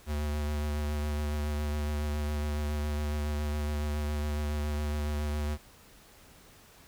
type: tone with vibrato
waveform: square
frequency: 74.4 Hz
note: D2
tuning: 23 cents sharp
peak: -30 dBFS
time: 0.06-5.58 s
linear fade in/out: 50 ms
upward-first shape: sine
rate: 7.2 Hz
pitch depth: 19 cents each way
effects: pink hiss -56 dBFS RMS until 6.87 s